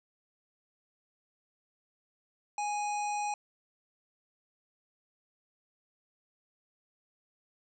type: harmonic tone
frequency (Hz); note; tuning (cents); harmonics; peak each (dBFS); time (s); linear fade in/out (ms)
830; G#5; -1; 1 / 3 / 5 / 7 / 9 / 10; -31 / -41 / -52 / -46 / -47 / -56; 2.58-3.34; 2
effects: none